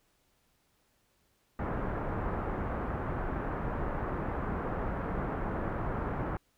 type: low-pass noise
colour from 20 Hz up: pink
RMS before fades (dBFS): -34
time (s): 1.59-6.37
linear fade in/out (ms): 2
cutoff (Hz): 1500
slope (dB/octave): 24
effects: pink hiss -72 dBFS RMS until 6.57 s